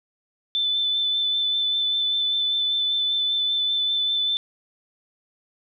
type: tone with vibrato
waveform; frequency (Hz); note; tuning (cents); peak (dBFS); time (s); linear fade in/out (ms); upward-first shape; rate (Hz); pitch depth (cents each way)
sine; 3520; A7; 0; -20; 0.55-4.37; 0; sine; 5.1; 15
effects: none